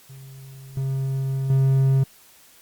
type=tone with level steps; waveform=triangle; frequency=134.4 Hz; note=C3; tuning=47 cents sharp; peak=-37 / -20 / -13 dBFS; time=0.09-2.04 s; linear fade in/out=10 ms; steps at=0.77 / 1.5 s; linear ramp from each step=2 ms; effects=white hiss -52 dBFS RMS until 2.61 s + Opus 48 kbps